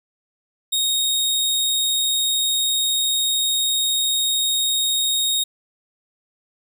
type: tone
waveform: sawtooth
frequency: 3733 Hz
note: A#7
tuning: 2 cents sharp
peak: -15 dBFS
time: 0.72-5.44 s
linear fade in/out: 10 ms
effects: none